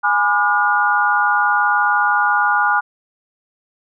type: chord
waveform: sine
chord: G# diminished seventh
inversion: none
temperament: just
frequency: 830.6 / 996.7 / 1196.1 / 1435.3 Hz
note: G#5 / B5 / D6 / F6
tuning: 0 / +16 / +31 / +47 cents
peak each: -18 / -22 / -20 / -16 dBFS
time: 0.03-2.81 s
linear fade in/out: 20 ms
effects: none